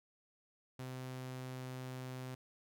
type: tone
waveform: sawtooth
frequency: 128.6 Hz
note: C3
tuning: 30 cents flat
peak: -39 dBFS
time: 0.79-2.35 s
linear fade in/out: 5 ms
effects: none